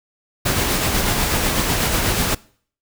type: noise with tremolo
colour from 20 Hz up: pink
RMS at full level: -18 dBFS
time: 0.45-2.35 s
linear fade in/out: 10 ms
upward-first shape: sine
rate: 8.1 Hz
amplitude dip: 30%
effects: noise-tail reverb RT60 0.5 s tail -22 dB re dry